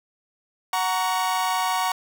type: chord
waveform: 40% pulse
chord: F# major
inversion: none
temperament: equal with one note detuned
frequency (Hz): 740 / 932.3 / 1122.9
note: F#5 / A#5 / C#6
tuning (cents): 0 / 0 / +22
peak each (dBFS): -25 / -25 / -26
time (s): 0.73-1.92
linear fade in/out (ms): 2
effects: none